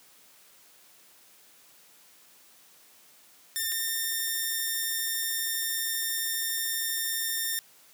5% pulse tone pair in turn, 1798 / 1812.6 Hz, A6 / A#6, +37 / -49 cents, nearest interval unison, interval 14 cents, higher second, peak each -17 dBFS, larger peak neither, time 3.56-3.72 / 3.72-7.59 s, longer second, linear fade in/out 0 ms, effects white hiss -57 dBFS RMS until 7.93 s + high-pass 150 Hz 12 dB/octave

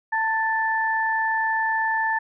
sine tone pair together, 891.8 / 1760 Hz, A5 / A6, +23 / 0 cents, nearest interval octave, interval 1177 cents, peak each -23 dBFS, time 0.12-2.19 s, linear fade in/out 10 ms, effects none

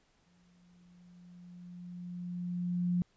sine tone with exponential growth, 177 Hz, F3, 23 cents sharp, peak -26 dBFS, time 0.26-3.02 s, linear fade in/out 0 ms, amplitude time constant 600 ms, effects pink hiss -71 dBFS RMS until 3.16 s + resampled to 16000 Hz

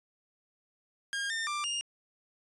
sawtooth tone with pitch steps, 1618 / 1809 / 1183 / 2828 Hz, G#6 / A6 / D6 / F7, -46 / +48 / +12 / +21 cents, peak -28 dBFS, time 1.13-1.81 s, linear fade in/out 0 ms, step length 170 ms, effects resampled to 22050 Hz

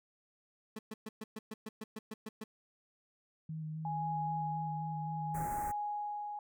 30% pulse tone bursts, 217.4 Hz, A3, 21 cents flat, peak -38 dBFS, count 12, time 0.76-2.44 s, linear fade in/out 5 ms, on 30 ms, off 120 ms
sine tone with vibrato, 156.8 Hz, D#3, 14 cents sharp, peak -38 dBFS, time 3.49-5.46 s, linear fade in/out 5 ms, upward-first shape square, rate 3.8 Hz, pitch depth 15 cents each way
sine tone with tremolo, 830.6 Hz, G#5, in tune, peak -34 dBFS, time 3.85-6.39 s, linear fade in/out 2 ms, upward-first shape sine, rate 0.67 Hz, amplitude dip 45%
pink band-stop noise, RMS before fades -44 dBFS, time 5.34-5.72 s, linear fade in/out 10 ms, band 2000 to 7000 Hz, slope 48 dB/octave
effects none

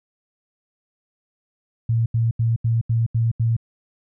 sine tone bursts, 114.8 Hz, A#2, 26 cents flat, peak -16 dBFS, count 7, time 1.89-3.566 s, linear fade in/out 5 ms, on 170 ms, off 81 ms, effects none

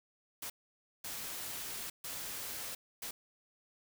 white noise bursts at uneven times, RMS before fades -42 dBFS, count 4, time 0.42-0.5 / 1.04-1.9 / 2.04-2.75 / 3.02-3.11 s, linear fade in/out 5 ms, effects none

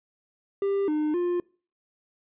triangle tone with pitch steps, 396.4 / 303.9 / 352.4 Hz, G4 / D#4 / F4, +19 / -41 / +16 cents, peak -21 dBFS, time 0.62-1.4 s, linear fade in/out 2 ms, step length 260 ms, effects noise-tail reverb RT60 0.4 s tail -24 dB re dry + resampled to 8000 Hz

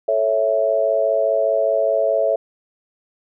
sine chord, A major, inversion none, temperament equal, 440 / 554.4 / 659.3 Hz, A4 / C#5 / E5, 0 / 0 / 0 cents, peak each -23 / -19 / -18 dBFS, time 0.08-2.36 s, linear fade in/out 5 ms, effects none

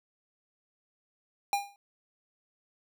square tone with exponential decay, 806 Hz, G5, 48 cents sharp, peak -23 dBFS, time 1.53-1.76 s, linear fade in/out 1 ms, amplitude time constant 49 ms, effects none

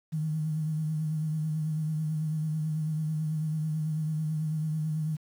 sine tone with vibrato, 155.56 Hz, D#3, in tune, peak -27 dBFS, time 0.12-5.17 s, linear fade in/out 20 ms, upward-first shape triangle, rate 9.1 Hz, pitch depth 46 cents each way, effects 9-bit

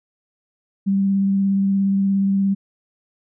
sine tone with vibrato, 196 Hz, G3, in tune, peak -15 dBFS, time 0.86-2.55 s, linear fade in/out 20 ms, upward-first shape triangle, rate 17 Hz, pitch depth 15 cents each way, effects none

